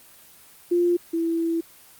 sine tone pair in turn, 349.2 / 331.8 Hz, F4 / E4, 0 / +11 cents, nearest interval minor second, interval 89 cents, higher first, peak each -17 / -21 dBFS, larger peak first, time 0.71-0.97 / 1.13-1.61 s, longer second, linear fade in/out 10 ms, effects white hiss -50 dBFS RMS until 1.99 s + Opus 24 kbps

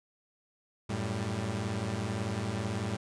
sawtooth tone cluster, 93.1 / 111.2 / 197.2 Hz, F#2 / A2 / G3, +11 / +19 / +11 cents, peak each -34 / -30 / -33 dBFS, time 0.89-2.97 s, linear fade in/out 10 ms, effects resampled to 22050 Hz

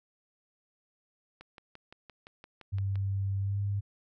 click train, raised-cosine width 0.3 ms, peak -32 dBFS, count 10, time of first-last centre 1.41-2.956 s, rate 5.82 Hz
sine tone with pitch glide, 98 to 100.52 Hz, G2 to G2, 0 to +44 cents, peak -28 dBFS, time 2.72-3.81 s, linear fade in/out 20 ms, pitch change +44 cents, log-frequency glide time 3.4-3.59 s
effects none

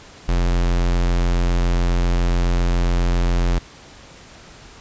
square tone, 43.65 Hz, F1, in tune, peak -16 dBFS, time 0.28-3.59 s, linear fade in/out 10 ms, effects pink hiss -43 dBFS RMS until 4.8 s + resampled to 16000 Hz

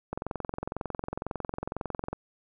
click train, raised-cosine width 1 ms, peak -18 dBFS, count 45, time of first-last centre 0.13-2.13 s, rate 22 Hz, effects none

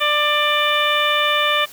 harmonic tone, 593 Hz, D5, 17 cents sharp, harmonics 1 / 2 / 3 / 4 / 5 / 6, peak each -23 / -20 / -23 / -22 / -23 / -23 dBFS, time 0-1.66 s, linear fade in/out 20 ms, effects white hiss -41 dBFS RMS until 1.72 s

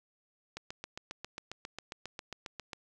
click train, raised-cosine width 0.2 ms, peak -23 dBFS, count 17, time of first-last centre 0.57-2.732 s, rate 7.4 Hz, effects none

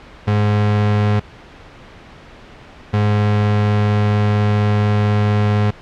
35% pulse tone pair in turn, 104.3 / 104.3 Hz, G#2 / G#2, +8 / +8 cents, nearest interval unison, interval 0 cents, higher neither, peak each -11 dBFS, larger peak neither, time 0.27-1.2 / 2.93-5.71 s, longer second, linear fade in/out 10 ms, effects pink hiss -40 dBFS RMS until 5.81 s + low-pass 3000 Hz 12 dB/octave

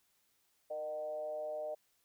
sine tone with frequency modulation, 611 Hz, D#5, 32 cents flat, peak -37 dBFS, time 0.7-1.75 s, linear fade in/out 10 ms, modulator 146 Hz, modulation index 0.57, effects white hiss -75 dBFS RMS until 2.04 s

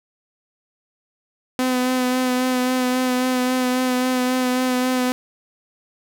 sawtooth tone with vibrato, 253.5 Hz, B3, 45 cents sharp, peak -14 dBFS, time 1.59-5.12 s, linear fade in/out 0 ms, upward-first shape sine, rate 3.7 Hz, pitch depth 20 cents each way, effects none

